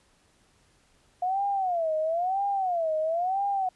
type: tone with vibrato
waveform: sine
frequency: 708 Hz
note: F5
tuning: 23 cents sharp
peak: -24 dBFS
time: 1.22-3.69 s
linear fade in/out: 5 ms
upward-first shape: sine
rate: 1 Hz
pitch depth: 220 cents each way
effects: pink hiss -64 dBFS RMS until 3.75 s + resampled to 24000 Hz